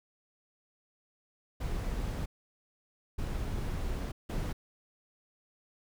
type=noise bursts at uneven times; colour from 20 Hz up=brown; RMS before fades=-34 dBFS; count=3; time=1.6-2.26 / 3.18-4.12 / 4.29-4.53 s; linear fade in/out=10 ms; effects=none